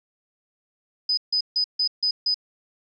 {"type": "tone bursts", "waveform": "sine", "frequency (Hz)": 4998, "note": "D#8", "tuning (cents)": 7, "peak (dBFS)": -19, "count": 6, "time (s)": [1.09, 2.344], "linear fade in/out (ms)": 5, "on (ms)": 84, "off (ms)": 150, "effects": []}